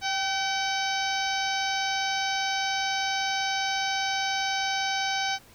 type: harmonic tone with a mistuned harmonic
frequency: 765 Hz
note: G5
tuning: 42 cents flat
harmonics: 1 / 2 / 3 / 4 / 5 / 6 / 7 / 8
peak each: -29 / -32 / -34 / -35 / -36 / -37 / -37 / -38 dBFS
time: 0.01-5.39 s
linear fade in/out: 50 ms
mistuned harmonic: 1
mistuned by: +35 cents
effects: pink hiss -54 dBFS RMS until 5.54 s